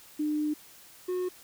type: tone pair in turn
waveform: sine / triangle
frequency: 301.3 / 363.8 Hz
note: D4 / F#4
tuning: +44 / -29 cents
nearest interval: minor third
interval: 327 cents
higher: second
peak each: -26 dBFS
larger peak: neither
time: 0.19-0.54 / 1.08-1.29 s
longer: first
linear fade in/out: 10 ms
effects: white hiss -53 dBFS RMS until 1.43 s